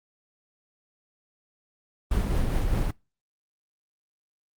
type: noise with tremolo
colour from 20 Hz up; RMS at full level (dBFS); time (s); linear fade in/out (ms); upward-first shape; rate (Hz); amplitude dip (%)
brown; -23; 2.11-2.91; 5; sine; 4.9; 30
effects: noise-tail reverb RT60 0.3 s tail -26 dB re dry + Opus 32 kbps